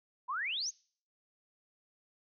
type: exponential sweep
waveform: sine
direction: up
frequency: 948 to 6780 Hz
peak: -33 dBFS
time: 0.28-0.71 s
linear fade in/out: 20 ms
effects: noise-tail reverb RT60 0.5 s tail -25 dB re dry